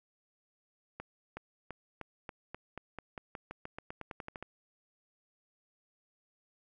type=accelerating click train; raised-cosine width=0.5 ms; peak=-26 dBFS; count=20; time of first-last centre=1-4.426 s; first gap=370 ms; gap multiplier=0.91; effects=none